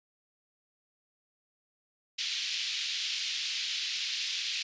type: band-pass noise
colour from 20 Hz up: pink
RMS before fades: -34 dBFS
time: 2.18-4.63 s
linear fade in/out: 10 ms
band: 2700 to 5200 Hz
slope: 24 dB/octave
effects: resampled to 16000 Hz